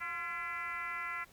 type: tone with frequency modulation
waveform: sine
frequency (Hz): 1697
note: G#6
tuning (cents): +37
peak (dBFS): -36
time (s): 0-1.25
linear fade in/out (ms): 20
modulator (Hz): 328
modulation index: 1.9
effects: pink hiss -62 dBFS RMS until 1.32 s